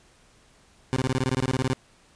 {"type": "tone bursts", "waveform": "20% pulse", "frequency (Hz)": 130, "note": "C3", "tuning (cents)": -11, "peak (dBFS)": -17, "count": 15, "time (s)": [0.93, 1.732], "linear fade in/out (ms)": 0, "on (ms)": 32, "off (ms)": 23, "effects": ["pink hiss -58 dBFS RMS until 2.15 s", "resampled to 22050 Hz"]}